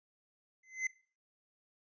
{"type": "tone with exponential growth", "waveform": "square", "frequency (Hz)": 2053, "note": "C7", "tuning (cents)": -33, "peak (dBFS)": -29, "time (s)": [0.63, 0.87], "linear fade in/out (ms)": 5, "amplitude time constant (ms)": 52, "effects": ["noise-tail reverb RT60 0.4 s tail -21 dB re dry", "resampled to 16000 Hz"]}